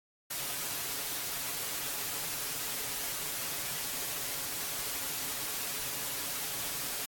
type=noise with comb filter; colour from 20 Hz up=white; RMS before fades=-36 dBFS; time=0.3-7.06 s; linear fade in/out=10 ms; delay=7.1 ms; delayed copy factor=+0.55; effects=AAC 64 kbps